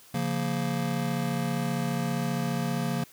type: chord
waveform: square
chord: Bb minor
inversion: first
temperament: just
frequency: 139.85 / 174.81 / 233.1 Hz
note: Db3 / F3 / Bb3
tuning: +16 / +2 / 0 cents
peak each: -32 dBFS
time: 0.14-3.04 s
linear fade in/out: 5 ms
effects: white hiss -54 dBFS RMS until 3.12 s